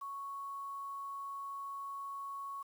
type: tone with quantisation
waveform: sine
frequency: 1108.7 Hz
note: C#6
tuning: in tune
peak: -40 dBFS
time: 0.01-2.63 s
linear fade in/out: 10 ms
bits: 10
effects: none